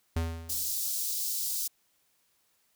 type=tone with exponential decay; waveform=square; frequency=82.41 Hz; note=E2; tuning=in tune; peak=-26 dBFS; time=0.16-0.81 s; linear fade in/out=5 ms; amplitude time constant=140 ms
type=high-pass noise; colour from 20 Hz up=white; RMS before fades=-32 dBFS; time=0.49-1.68 s; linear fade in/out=10 ms; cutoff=4400 Hz; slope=24 dB/octave
effects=white hiss -71 dBFS RMS until 2.75 s

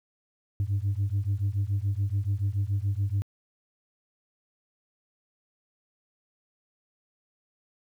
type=beating tone pair; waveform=sine; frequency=96.4 / 103.4 Hz; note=G2 / G#2; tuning=-28 / -7 cents; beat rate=7 Hz; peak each=-26 dBFS; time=0.6-3.22 s; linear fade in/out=0 ms; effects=tanh soft clip ceiling -21 dBFS + 10-bit

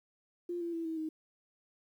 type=tone with pitch steps; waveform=sine; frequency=349.2 / 340.2 / 331.5 / 323 / 314.7 Hz; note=F4 / F4 / E4 / E4 / D#4; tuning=0 / -45 / +10 / -35 / +20 cents; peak=-34 dBFS; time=0.49-1.09 s; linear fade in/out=5 ms; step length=120 ms; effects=11-bit

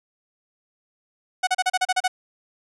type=tone bursts; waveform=sawtooth; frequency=740 Hz; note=F#5; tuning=in tune; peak=-14 dBFS; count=9; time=1.43-2.08 s; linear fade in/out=10 ms; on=42 ms; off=34 ms; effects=resampled to 24000 Hz

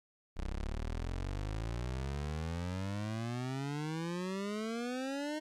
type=exponential sweep; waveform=25% pulse; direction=up; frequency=31.18 to 311.1 Hz; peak=-32 dBFS; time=0.36-5.4 s; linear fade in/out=20 ms; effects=low-pass 8000 Hz 12 dB/octave + 12-bit

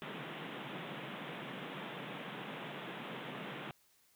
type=band-pass noise; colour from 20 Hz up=pink; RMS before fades=-45 dBFS; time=0.02-3.71 s; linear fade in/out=0 ms; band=130 to 3600 Hz; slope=96 dB/octave; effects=white hiss -70 dBFS RMS until 4.15 s

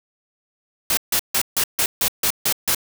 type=noise bursts; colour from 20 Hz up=white; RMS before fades=-19 dBFS; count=9; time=0.9-2.748 s; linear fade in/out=2 ms; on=72 ms; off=150 ms; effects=none

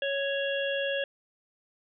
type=harmonic tone; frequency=554.4 Hz; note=C#5; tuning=in tune; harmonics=1 / 3 / 5 / 6; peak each=-29 / -34 / -36 / -37 dBFS; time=0.02-1.04 s; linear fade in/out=2 ms; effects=none

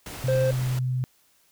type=noise; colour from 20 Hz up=pink; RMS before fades=-38 dBFS; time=0.06-0.79 s; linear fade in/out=2 ms
type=tone with pitch glide; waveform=sine; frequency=128.4 to 127.22 Hz; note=C3 to C3; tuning=-32 to -48 cents; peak=-23 dBFS; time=0.24-1.04 s; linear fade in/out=0 ms; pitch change=-16 cents; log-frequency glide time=0.51-0.68 s
type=tone; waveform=triangle; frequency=523.3 Hz; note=C5; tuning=in tune; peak=-19 dBFS; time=0.28-0.51 s; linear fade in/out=5 ms
effects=white hiss -63 dBFS RMS until 1.51 s

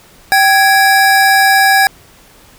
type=tone pair together; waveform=square; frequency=777.7 / 1661.2 Hz; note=G5 / G#6; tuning=-14 / 0 cents; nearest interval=octave + minor second; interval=1314 cents; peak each=-10 dBFS; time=0.32-1.87 s; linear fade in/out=0 ms; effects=pink hiss -43 dBFS RMS until 2.58 s

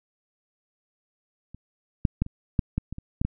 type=clicks; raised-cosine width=5 ms; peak=-29 / -7 / -10 / -25 / -8 / -12 / -21 / -24 / -12 / -13 dBFS; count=10; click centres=1.546 / 2.052 / 2.22 / 2.264 / 2.592 / 2.78 / 2.926 / 2.984 / 3.215 / 3.25 s; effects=none

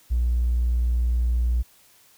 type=tone with tanh clipping; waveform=triangle; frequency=59.8 Hz; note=A#1; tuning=45 cents sharp; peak=-18 dBFS; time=0.1-1.63 s; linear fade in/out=20 ms; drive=1 dB; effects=white hiss -56 dBFS RMS until 2.17 s

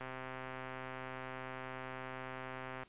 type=click train; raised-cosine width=0.5 ms; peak=-29 dBFS; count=368; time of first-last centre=0.01-2.833 s; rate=130 Hz; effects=pink hiss -66 dBFS RMS until 2.88 s + resampled to 8000 Hz

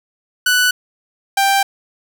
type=tone pair in turn; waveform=sawtooth; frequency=1486 / 787.2 Hz; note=F#6 / G5; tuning=+7 / +7 cents; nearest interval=major seventh; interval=1100 cents; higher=first; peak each=-8 dBFS; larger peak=neither; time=0.46-0.71 / 1.37-1.63 s; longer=second; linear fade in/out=5 ms; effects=none

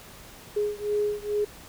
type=beating tone pair; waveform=sine; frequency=415.3 / 417.6 Hz; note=G#4 / G#4; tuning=0 / +10 cents; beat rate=2.3 Hz; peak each=-27 / -28 dBFS; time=0.56-1.45 s; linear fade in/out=10 ms; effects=pink hiss -47 dBFS RMS until 1.68 s

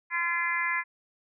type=harmonic tone; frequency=342.5 Hz; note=F4; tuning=34 cents flat; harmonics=3 / 4 / 5 / 6 / 7; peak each=-32 / -39 / -31 / -29 / -37 dBFS; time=0.1-0.84 s; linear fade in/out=50 ms; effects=none

